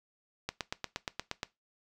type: click train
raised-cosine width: 0.2 ms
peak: -16 dBFS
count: 9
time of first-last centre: 0.49-1.431 s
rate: 8.5 Hz
effects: noise-tail reverb RT60 0.2 s tail -19 dB re dry